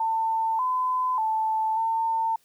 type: tone with pitch steps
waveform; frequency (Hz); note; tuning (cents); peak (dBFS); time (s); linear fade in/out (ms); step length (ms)
sine; 895 / 1015 / 879 / 901; A5 / B5 / A5 / A5; +29 / +47 / -2 / +41; -22; 0-2.36; 5; 590
effects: white hiss -64 dBFS RMS until 2.44 s